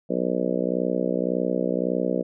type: harmonic tone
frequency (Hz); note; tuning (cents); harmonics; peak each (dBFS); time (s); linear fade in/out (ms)
61.8; B1; +2; 3 / 4 / 5 / 6 / 7 / 8 / 9 / 10; -29 / -29 / -30 / -32 / -31 / -28 / -30 / -34; 0.09-2.23; 20
effects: none